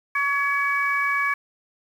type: tone cluster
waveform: sine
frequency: 1129 / 1685 / 2269 Hz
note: C#6 / G#6 / C#7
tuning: +31 / +25 / +40 cents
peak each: -24 dBFS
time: 0.15-1.34 s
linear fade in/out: 5 ms
effects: tanh soft clip ceiling -10 dBFS + 8-bit